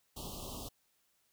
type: band-stop noise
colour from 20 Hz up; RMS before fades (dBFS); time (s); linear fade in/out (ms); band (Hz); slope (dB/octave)
pink; -44; 0.16-0.69; 10; 1200 to 2800; 96
effects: white hiss -75 dBFS RMS until 1.32 s